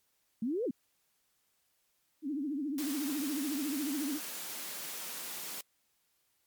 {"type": "exponential two-way sweep", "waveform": "sine", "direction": "up then down", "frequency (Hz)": [210, 528, 210], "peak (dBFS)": -30, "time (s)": [0.42, 0.71], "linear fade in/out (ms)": 5, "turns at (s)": 0.65}
{"type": "tone with vibrato", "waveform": "sine", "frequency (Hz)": 287.5, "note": "D4", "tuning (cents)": -37, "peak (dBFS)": -32, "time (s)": [2.22, 4.2], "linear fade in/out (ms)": 50, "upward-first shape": "triangle", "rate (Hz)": 14, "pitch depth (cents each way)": 190}
{"type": "high-pass noise", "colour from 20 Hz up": "white", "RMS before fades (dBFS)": -41, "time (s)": [2.78, 5.61], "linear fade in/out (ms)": 2, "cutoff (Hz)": 150, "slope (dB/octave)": 48}
{"effects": ["white hiss -75 dBFS RMS until 6.46 s", "MP3 96 kbps"]}